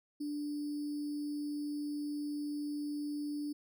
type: tone with sample-and-hold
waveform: sine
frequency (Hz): 293.7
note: D4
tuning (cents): 0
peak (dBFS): -35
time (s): 0.2-3.53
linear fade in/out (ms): 10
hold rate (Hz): 4900
effects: none